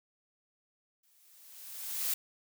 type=noise with exponential growth; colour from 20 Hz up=blue; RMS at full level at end=-30 dBFS; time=1.03-2.14 s; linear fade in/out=5 ms; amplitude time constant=240 ms; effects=none